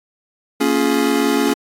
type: chord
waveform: square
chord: Bb minor seventh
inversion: none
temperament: just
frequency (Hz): 233.1 / 279.7 / 349.6 / 419.5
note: Bb3 / Db4 / F4 / Ab4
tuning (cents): 0 / +16 / +2 / +17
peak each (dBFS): -22 / -18 / -23 / -21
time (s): 0.6-1.54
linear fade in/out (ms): 10
effects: AAC 48 kbps